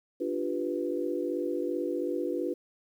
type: chord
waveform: sine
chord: G dominant seventh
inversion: second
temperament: equal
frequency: 293.7 / 349.2 / 392 / 493.9 Hz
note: D4 / F4 / G4 / B4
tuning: 0 / 0 / 0 / 0 cents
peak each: -34 / -32 / -37 / -34 dBFS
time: 0.2-2.54 s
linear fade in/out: 10 ms
effects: 10-bit